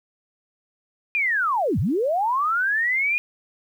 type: linear two-way sweep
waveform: sine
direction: down then up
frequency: 2467 to 77.1 to 2467 Hz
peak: -19 dBFS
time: 1.15-3.18 s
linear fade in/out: 0 ms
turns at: 1.79 s
effects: 9-bit